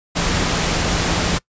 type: tone in noise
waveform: sine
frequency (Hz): 171.1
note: F3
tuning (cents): -35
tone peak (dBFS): -27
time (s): 0.15-1.39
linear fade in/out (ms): 20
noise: pink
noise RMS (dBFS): -19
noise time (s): 0.15-1.39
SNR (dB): -11
effects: noise-tail reverb RT60 0.1 s tail -23 dB re dry + resampled to 16000 Hz